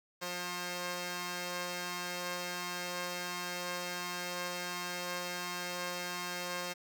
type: tone pair together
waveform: 5% pulse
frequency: 177.53 / 534 Hz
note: F3 / C5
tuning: +29 / +35 cents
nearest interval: octave + perfect fifth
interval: 1906 cents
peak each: -28 / -28 dBFS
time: 0.21-6.74 s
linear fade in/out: 20 ms
effects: none